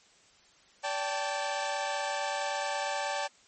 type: chord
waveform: sawtooth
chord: D suspended fourth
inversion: none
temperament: equal with one note detuned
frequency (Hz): 576.9 / 784 / 880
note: D5 / G5 / A5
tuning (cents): -31 / 0 / 0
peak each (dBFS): -31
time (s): 0.83-3.28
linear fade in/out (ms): 20
effects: white hiss -61 dBFS RMS until 3.47 s + MP3 32 kbps